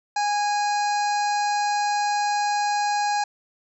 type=harmonic tone; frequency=825 Hz; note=G#5; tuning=12 cents flat; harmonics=1 / 2 / 3 / 5 / 6 / 7 / 8 / 9; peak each=-21 / -31 / -36 / -35 / -38 / -40 / -39 / -41 dBFS; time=0.16-3.24 s; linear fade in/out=5 ms; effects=none